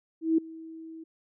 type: tone with ADSR envelope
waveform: sine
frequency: 323.6 Hz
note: E4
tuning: 32 cents flat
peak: -18 dBFS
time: 0.21-1.04 s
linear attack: 170 ms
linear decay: 5 ms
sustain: -22 dB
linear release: 10 ms
effects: none